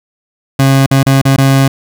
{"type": "tone with dropouts", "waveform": "30% pulse", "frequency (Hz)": 135.6, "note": "C#3", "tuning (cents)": -38, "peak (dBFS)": -3, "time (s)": [0.59, 1.68], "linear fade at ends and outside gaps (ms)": 5, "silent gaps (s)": [[0.863, 0.911], [1.031, 1.064], [1.216, 1.252], [1.364, 1.381]], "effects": []}